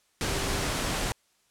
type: tone in noise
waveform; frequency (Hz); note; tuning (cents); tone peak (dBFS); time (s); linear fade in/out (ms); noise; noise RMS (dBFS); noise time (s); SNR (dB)
sine; 392; G4; 0; -38; 0.26-0.65; 0; pink; -29; 0.21-1.12; -12
effects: white hiss -68 dBFS RMS until 1.5 s + low-pass 10000 Hz 12 dB/octave